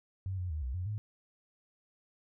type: tone with pitch steps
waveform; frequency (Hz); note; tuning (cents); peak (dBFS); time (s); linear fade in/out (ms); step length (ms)
sine; 95 / 90.4 / 76.9 / 63.2 / 90.2 / 105.7; F#2 / F#2 / D#2 / B1 / F#2 / G#2; +46 / -40 / -20 / +41 / -44 / +31; -33; 0.26-0.98; 0; 120
effects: none